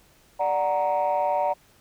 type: chord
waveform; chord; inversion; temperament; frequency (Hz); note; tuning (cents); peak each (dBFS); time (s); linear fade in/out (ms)
sine; D augmented; none; equal; 587.3 / 740 / 932.3; D5 / F#5 / A#5; 0 / 0 / 0; -24; 0.39-1.54; 20
effects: tanh soft clip ceiling -16 dBFS + pink hiss -58 dBFS RMS until 1.8 s